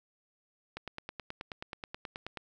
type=click train; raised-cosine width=0.3 ms; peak=-23 dBFS; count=16; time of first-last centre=0.77-2.373 s; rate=9.36 Hz; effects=none